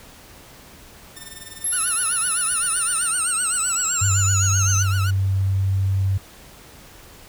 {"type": "tone with tremolo", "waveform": "5% pulse", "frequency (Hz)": 1800, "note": "A6", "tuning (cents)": 39, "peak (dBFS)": -23, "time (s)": [1.16, 3.11], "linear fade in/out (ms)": 10, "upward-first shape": "sine", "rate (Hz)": 20, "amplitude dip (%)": 75}
{"type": "linear sweep", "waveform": "sine", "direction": "down", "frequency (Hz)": [11150, 6100], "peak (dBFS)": -20, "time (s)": [1.64, 4.83], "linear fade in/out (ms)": 5}
{"type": "tone with vibrato", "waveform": "sawtooth", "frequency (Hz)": 1384, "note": "F6", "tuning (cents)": -16, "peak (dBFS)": -23, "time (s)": [1.72, 5.11], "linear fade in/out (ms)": 10, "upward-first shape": "triangle", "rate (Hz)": 7.8, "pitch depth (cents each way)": 150}
{"type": "tone", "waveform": "sine", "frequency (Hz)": 96.5, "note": "G2", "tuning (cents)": -27, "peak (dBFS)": -17, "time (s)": [4.01, 6.18], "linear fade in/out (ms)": 10}
{"effects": ["pink hiss -45 dBFS RMS until 7.28 s"]}